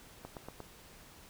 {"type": "click train", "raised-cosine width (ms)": 1, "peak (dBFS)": -29, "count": 4, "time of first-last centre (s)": [0.25, 0.603], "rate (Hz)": 8.49, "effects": ["pink hiss -56 dBFS RMS until 1.29 s"]}